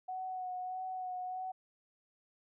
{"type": "tone with vibrato", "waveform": "sine", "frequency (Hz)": 740, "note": "F#5", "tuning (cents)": 0, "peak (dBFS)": -37, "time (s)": [0.08, 1.52], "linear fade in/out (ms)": 10, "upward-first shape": "sine", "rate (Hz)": 1.6, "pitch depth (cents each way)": 21, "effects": []}